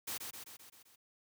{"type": "noise with echo", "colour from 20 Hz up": "white", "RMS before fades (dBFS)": -40, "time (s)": [0.07, 0.18], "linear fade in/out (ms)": 10, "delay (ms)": 130, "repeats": 6, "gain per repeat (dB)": -4, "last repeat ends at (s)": 0.96, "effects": ["high-pass 80 Hz 12 dB/octave"]}